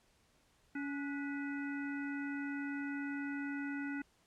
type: harmonic tone with a mistuned harmonic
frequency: 281.6 Hz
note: C#4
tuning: 27 cents sharp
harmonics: 1 / 3 / 5 / 7 / 9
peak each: -38 / -53 / -45 / -49 / -55 dBFS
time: 0.75-4.02 s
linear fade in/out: 5 ms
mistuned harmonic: 5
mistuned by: +73 cents
effects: pink hiss -71 dBFS RMS until 4.26 s + low-pass 10000 Hz 12 dB/octave